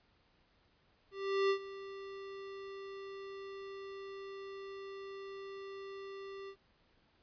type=tone with ADSR envelope; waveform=square; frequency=392 Hz; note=G4; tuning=in tune; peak=-28 dBFS; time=1.11-6.56 s; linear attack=390 ms; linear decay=83 ms; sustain=-17 dB; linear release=73 ms; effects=pink hiss -71 dBFS RMS until 7.22 s + resampled to 11025 Hz